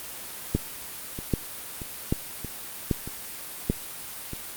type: two click trains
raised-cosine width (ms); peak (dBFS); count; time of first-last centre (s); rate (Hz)
3; -21 / -9; 7 / 5; 0.56-4.334 / 0.55-3.7; 1.59 / 1.27
effects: white hiss -38 dBFS RMS until 4.56 s + Opus 32 kbps